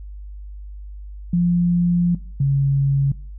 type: tone pair in turn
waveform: sine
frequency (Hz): 174.61 / 138.34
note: F3 / C#3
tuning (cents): 0 / -3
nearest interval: major third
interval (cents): 403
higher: first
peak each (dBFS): -14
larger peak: neither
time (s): 1.33-2.15 / 2.4-3.12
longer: first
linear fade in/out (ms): 5
effects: noise-tail reverb RT60 0.4 s tail -19 dB re dry + added 50 Hz sine -32 dBFS peak until 3.38 s